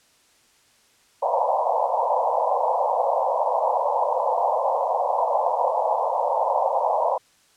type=band-pass noise; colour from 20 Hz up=white; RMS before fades=-22 dBFS; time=1.22-7.18 s; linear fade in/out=10 ms; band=500 to 1000 Hz; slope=96 dB/octave; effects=white hiss -59 dBFS RMS until 7.56 s + low-pass 9000 Hz 12 dB/octave